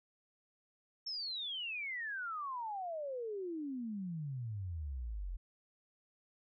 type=exponential sweep; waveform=sine; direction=down; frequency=5480 to 41.2 Hz; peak=-38 dBFS; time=1.06-5.37 s; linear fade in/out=10 ms; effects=none